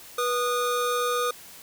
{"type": "tone pair together", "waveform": "square", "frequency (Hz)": [487.6, 1231], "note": ["B4", "D#6"], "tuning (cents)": [-22, -19], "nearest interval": "octave + major third", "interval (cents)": 1603, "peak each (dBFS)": [-27, -27], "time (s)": [0.18, 1.31], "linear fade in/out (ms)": 5, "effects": ["white hiss -46 dBFS RMS until 1.62 s"]}